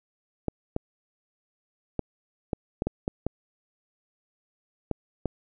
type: clicks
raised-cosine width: 2 ms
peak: -13 dBFS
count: 10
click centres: 0.483 / 0.764 / 1.993 / 2.532 / 2.821 / 2.87 / 3.079 / 3.266 / 4.913 / 5.257 s
effects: none